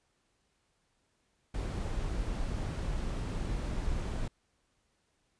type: noise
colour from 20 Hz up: brown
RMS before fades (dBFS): -34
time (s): 1.54-4.28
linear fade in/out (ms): 5
effects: pink hiss -75 dBFS RMS until 5.39 s + resampled to 22050 Hz